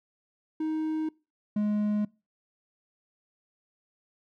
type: tone pair in turn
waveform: triangle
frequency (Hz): 313.6 / 209.3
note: D#4 / G#3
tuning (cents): +14 / +14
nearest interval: perfect fifth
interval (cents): 700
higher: first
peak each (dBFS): -25 / -22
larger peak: second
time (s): 0.6-1.09 / 1.56-2.05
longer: neither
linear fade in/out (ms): 5
effects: noise-tail reverb RT60 0.3 s tail -24 dB re dry